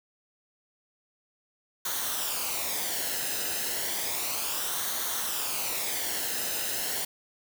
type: noise with flanger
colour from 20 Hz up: white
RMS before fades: -31 dBFS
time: 1.85-7.05 s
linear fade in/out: 5 ms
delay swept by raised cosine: 0.39 to 0.89 ms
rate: 0.32 Hz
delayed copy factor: -0.55
effects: none